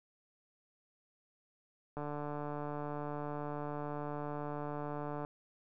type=click train; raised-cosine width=1 ms; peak=-27 dBFS; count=483; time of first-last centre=1.97-5.249 s; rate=147 Hz; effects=none